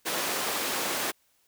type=high-pass noise; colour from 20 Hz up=pink; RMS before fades=-30 dBFS; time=0.05-1.12 s; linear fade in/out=20 ms; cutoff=360 Hz; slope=12 dB/octave; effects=white hiss -68 dBFS RMS until 1.47 s